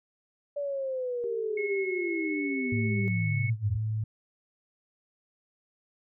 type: linear sweep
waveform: sine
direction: down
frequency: 580 to 80.6 Hz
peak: -29 dBFS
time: 0.56-3.77 s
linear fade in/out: 10 ms
type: tone with tremolo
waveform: sine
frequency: 392 Hz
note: G4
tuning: in tune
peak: -33 dBFS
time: 1.24-3.08 s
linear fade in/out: 0 ms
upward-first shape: triangle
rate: 15 Hz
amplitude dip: 45%
type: tone with pitch glide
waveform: sine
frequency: 2179 to 2203 Hz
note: C#7 to C#7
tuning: -30 to -11 cents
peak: -33 dBFS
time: 1.57-3.5 s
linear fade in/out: 5 ms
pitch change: +19 cents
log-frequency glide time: 2.21-2.4 s
type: tone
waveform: sine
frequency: 108.9 Hz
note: A2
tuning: 17 cents flat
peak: -27 dBFS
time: 2.72-4.04 s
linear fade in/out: 5 ms
effects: none